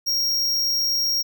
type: tone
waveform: square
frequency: 5588 Hz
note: F8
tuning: in tune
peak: -20 dBFS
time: 0.06-1.23 s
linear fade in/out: 20 ms
effects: none